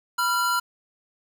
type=tone pair together; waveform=square; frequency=983.7 / 1380 Hz; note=B5 / F6; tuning=-7 / -21 cents; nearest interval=tritone; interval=586 cents; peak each=-27 / -23 dBFS; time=0.18-0.6 s; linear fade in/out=10 ms; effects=8-bit